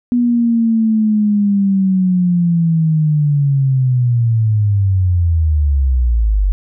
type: linear sweep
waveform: sine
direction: down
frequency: 244.5 to 46 Hz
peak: -10 dBFS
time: 0.12-6.52 s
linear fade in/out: 0 ms
effects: none